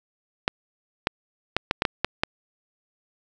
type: clicks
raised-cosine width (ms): 0.3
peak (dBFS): -4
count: 8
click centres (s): 0.479 / 1.071 / 1.566 / 1.711 / 1.821 / 1.852 / 2.046 / 2.235
effects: none